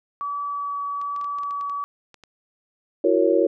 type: tone with vibrato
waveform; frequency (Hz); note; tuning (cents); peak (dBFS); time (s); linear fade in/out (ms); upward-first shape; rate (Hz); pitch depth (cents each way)
sine; 1144; D6; -46; -25; 0.21-1.84; 0; triangle; 1.2; 8
type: clicks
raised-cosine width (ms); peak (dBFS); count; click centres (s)
0.2; -29; 11; 1.015 / 1.163 / 1.213 / 1.244 / 1.386 / 1.434 / 1.509 / 1.611 / 1.697 / 2.143 / 2.237
type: chord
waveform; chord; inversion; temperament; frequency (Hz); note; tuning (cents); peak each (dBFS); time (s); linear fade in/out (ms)
sine; F# dominant seventh; third; just; 333 / 370 / 462.5 / 555; E4 / F#4 / A#4 / C#5; +18 / 0 / -14 / +2; -21; 3.04-3.47; 5
effects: none